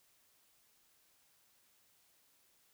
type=silence; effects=white hiss -71 dBFS RMS until 2.73 s